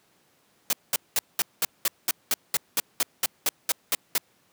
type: noise bursts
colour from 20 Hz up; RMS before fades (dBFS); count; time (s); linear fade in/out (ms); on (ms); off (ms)
white; -23; 16; 0.7-4.18; 2; 30; 200
effects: pink hiss -64 dBFS RMS until 4.52 s + high-pass 150 Hz 12 dB/octave